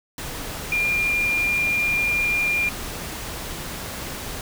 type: tone in noise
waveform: sine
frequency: 2402 Hz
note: D7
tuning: 38 cents sharp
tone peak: -19 dBFS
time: 0.72-2.69 s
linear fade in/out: 2 ms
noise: pink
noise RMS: -32 dBFS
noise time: 0.18-4.41 s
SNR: +10 dB
effects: none